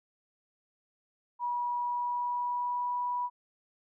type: tone with pitch glide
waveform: sine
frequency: 968 to 979.2 Hz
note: B5 to B5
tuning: -35 to -15 cents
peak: -29 dBFS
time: 1.39-3.3 s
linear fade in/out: 50 ms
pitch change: +20 cents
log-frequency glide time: 1.76-2.98 s
effects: none